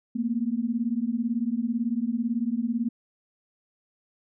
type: beating tone pair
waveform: sine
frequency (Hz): 225 / 243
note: A3 / B3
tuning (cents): +39 / -28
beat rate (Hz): 18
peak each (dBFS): -27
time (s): 0.15-2.89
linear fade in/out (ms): 10
effects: none